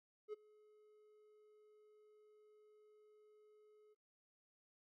triangle tone with ADSR envelope, 424.7 Hz, G#4, 39 cents sharp, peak -39 dBFS, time 0.28-3.95 s, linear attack 51 ms, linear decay 16 ms, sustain -24 dB, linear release 26 ms, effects noise-tail reverb RT60 0.1 s tail -18 dB re dry

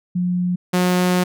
sine / sawtooth tone pair in turn, 178.9 / 180.56 Hz, F3 / F#3, +42 / -42 cents, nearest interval unison, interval 16 cents, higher second, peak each -17 / -11 dBFS, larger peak second, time 0.15-0.56 / 0.73-1.24 s, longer second, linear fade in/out 10 ms, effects none

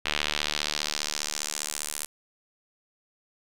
sawtooth tone with band-pass filter sweep, 74.9 Hz, D2, 35 cents sharp, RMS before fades -31 dBFS, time 0.05-2.06 s, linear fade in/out 10 ms, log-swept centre 2900 to 9700 Hz, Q 1.6, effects none

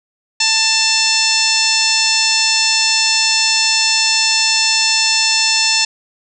harmonic tone with a mistuned harmonic, 888 Hz, A5, 16 cents sharp, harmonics 1 / 2 / 3 / 4 / 5 / 6 / 7 / 8 / 9, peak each -25 / -25 / -18 / -22 / -19 / -16 / -24 / -21 / -28 dBFS, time 0.4-5.85 s, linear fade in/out 5 ms, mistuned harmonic 5, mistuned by -50 cents, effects none

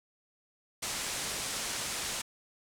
white low-pass noise, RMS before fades -36 dBFS, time 0.82-2.22 s, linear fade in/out 10 ms, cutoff 9400 Hz, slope 24 dB/octave, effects none

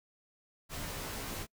pink noise with comb filter, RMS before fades -40 dBFS, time 0.69-1.47 s, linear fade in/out 50 ms, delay 16 ms, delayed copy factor -0.9, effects noise-tail reverb RT60 0.1 s tail -26 dB re dry

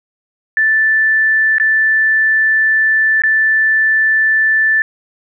sine tone with dropouts, 1760 Hz, A6, in tune, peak -9 dBFS, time 0.57-4.82 s, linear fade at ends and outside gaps 1 ms, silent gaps 1.583-1.599 / 3.22-3.236 s, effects none

